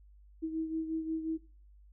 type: beating tone pair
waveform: sine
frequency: 320.1 / 325.7 Hz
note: D#4 / E4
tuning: +49 / -21 cents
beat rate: 5.6 Hz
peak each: -33 / -40 dBFS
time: 0.42-1.38 s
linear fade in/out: 20 ms
effects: noise-tail reverb RT60 0.4 s tail -19 dB re dry + added 50 Hz sine -55 dBFS peak until 1.92 s